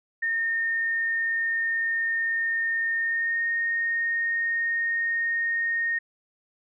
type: tone with pitch glide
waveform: sine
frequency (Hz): 1829 to 1849.2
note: A#6 to A#6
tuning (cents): -33 to -14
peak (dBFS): -23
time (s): 0.22-5.99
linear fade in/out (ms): 10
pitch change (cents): +19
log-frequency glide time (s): 2.99-3.45
effects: none